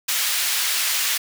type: high-pass noise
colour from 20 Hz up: pink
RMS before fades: -22 dBFS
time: 0.08-1.18 s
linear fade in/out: 10 ms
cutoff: 2100 Hz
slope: 12 dB/octave
effects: none